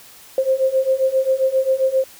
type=beating tone pair; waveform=sine; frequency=523.3 / 530.8 Hz; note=C5 / C5; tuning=0 / +25 cents; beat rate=7.5 Hz; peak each=-19 / -17 dBFS; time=0.38-2.04 s; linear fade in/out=2 ms; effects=white hiss -44 dBFS RMS until 2.19 s